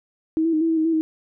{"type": "tone with pitch steps", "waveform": "sine", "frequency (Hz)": [319.2, 329.7, 311.2, 328.5, 324.4, 315.6, 328.1, 316.3], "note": ["D#4", "E4", "D#4", "E4", "E4", "D#4", "E4", "D#4"], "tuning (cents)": [44, 0, 0, -6, -28, 25, -8, 29], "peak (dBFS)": -17, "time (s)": [0.37, 1.01], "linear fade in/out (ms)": 0, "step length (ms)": 80, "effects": []}